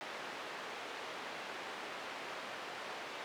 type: band-pass noise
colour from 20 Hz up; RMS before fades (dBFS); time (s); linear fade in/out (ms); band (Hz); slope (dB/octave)
pink; -45; 0.01-3.24; 0; 480 to 3100; 12
effects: none